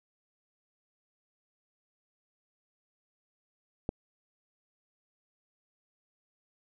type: click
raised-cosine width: 2 ms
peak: -17 dBFS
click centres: 3.891 s
effects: none